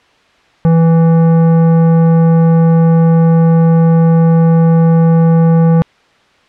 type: tone with tanh clipping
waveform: sine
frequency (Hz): 164.81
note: E3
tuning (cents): 0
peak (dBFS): -7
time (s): 0.65-5.82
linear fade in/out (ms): 0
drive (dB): 13
effects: white hiss -49 dBFS RMS until 6.48 s + low-pass 3000 Hz 12 dB/octave